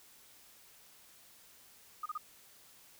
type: tone bursts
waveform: sine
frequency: 1235 Hz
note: D#6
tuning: 13 cents flat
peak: -35 dBFS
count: 3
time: 2.03-2.178 s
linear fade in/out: 5 ms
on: 28 ms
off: 32 ms
effects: white hiss -60 dBFS RMS until 2.99 s